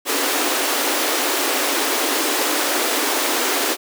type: high-pass noise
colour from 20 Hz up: pink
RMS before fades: -20 dBFS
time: 0.05-3.77 s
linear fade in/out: 50 ms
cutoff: 260 Hz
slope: 96 dB/octave
effects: none